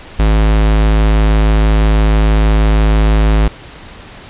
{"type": "tone", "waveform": "square", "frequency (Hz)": 53.1, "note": "G#1", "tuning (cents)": 39, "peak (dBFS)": -8, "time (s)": [0.19, 3.48], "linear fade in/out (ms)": 5, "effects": ["pink hiss -34 dBFS RMS until 4.29 s", "resampled to 8000 Hz"]}